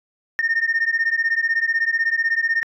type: beating tone pair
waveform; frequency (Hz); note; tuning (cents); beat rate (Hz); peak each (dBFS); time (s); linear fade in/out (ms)
sine; 1819 / 1835; A#6 / A#6; -43 / -28; 16; -19; 0.39-2.63; 0
effects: tanh soft clip ceiling -13 dBFS